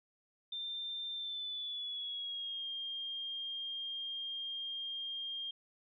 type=tone with pitch glide; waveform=sine; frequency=3586 to 3213 Hz; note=A7 to G7; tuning=+32 to +42 cents; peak=-38 dBFS; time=0.52-5.51 s; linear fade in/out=5 ms; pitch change=-190 cents; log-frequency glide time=1.12-2.68 s; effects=none